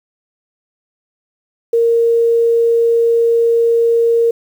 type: tone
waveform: sine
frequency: 464 Hz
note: A#4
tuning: 8 cents flat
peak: -9 dBFS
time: 1.73-4.31 s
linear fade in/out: 5 ms
effects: 7-bit